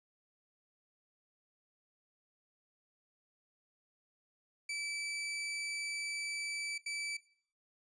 sawtooth tone bursts at uneven times, 2313 Hz, D7, 27 cents flat, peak -33 dBFS, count 2, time 4.69-6.78 / 6.86-7.17 s, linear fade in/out 5 ms, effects noise-tail reverb RT60 0.5 s tail -18 dB re dry + resampled to 22050 Hz

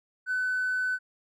sine tone with hard clipping, 1507 Hz, F#6, 31 cents sharp, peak -26 dBFS, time 0.26-0.99 s, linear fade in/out 50 ms, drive 1 dB, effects none

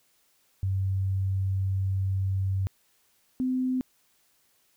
sine tone pair in turn, 96 / 256.3 Hz, G2 / C4, -36 / -36 cents, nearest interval octave + perfect fourth, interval 1700 cents, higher second, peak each -24 / -24 dBFS, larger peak neither, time 0.63-2.67 / 3.4-3.81 s, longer first, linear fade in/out 0 ms, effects white hiss -67 dBFS RMS until 4.76 s

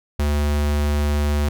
square tone, 73.42 Hz, D2, in tune, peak -18 dBFS, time 0.19-1.49 s, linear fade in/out 5 ms, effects none

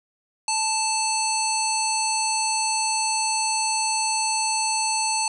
harmonic tone, 880 Hz, A5, in tune, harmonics 1 / 3 / 5 / 7 / 9 / 10, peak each -25 / -30 / -28 / -30 / -29 / -31 dBFS, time 0.48-5.28 s, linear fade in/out 2 ms, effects 9-bit

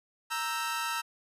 sawtooth chord, E diminished, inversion second, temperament equal, 932.3 / 1318.5 / 1568 Hz, Bb5 / E6 / G6, 0 / 0 / 0 cents, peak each -31 / -30 / -35 dBFS, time 0.3-1.02 s, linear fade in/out 20 ms, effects resampled to 32000 Hz

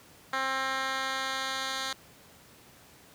10% pulse tone with band-pass filter sweep, 265.6 Hz, C4, 26 cents sharp, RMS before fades -32 dBFS, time 0.33-1.93 s, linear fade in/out 2 ms, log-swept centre 1800 to 3800 Hz, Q 0.97, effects pink hiss -55 dBFS RMS until 3.14 s + high-pass 80 Hz 12 dB/octave

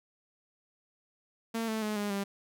sawtooth tone with pitch steps, 227.3 / 219.8 / 212.6 / 205.6 / 198.79 Hz, A#3 / A3 / G#3 / G#3 / G3, -43 / -2 / +41 / -17 / +24 cents, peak -27 dBFS, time 1.54-2.24 s, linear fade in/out 10 ms, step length 140 ms, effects none

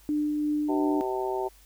sine tone with tremolo, 298.7 Hz, D4, 29 cents sharp, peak -23 dBFS, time 0.09-1.01 s, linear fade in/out 0 ms, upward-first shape triangle, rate 2.9 Hz, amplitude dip 25%
harmonic tone, 127.9 Hz, C3, 39 cents flat, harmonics 3 / 4 / 5 / 6 / 7, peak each -29 / -40 / -35 / -36 / -33 dBFS, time 0.68-1.49 s, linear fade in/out 20 ms
effects added 50 Hz sine -55 dBFS peak until 1.65 s + white hiss -58 dBFS RMS until 1.65 s

